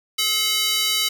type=tone with high-pass filter; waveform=square; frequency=428.7 Hz; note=A4; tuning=45 cents flat; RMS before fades=-21 dBFS; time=0.18-1.09 s; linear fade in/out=10 ms; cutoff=3200 Hz; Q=1.6; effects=7-bit